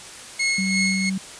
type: tone with tremolo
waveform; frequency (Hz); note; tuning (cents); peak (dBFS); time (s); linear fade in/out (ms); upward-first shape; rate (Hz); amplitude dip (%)
sawtooth; 2171; C#7; -37; -15; 0.39-1.1; 10; sine; 2.9; 50
type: tone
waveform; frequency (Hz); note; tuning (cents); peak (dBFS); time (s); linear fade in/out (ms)
sine; 190.7; G3; -47; -22; 0.58-1.18; 5
effects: white hiss -39 dBFS RMS until 1.39 s + resampled to 22050 Hz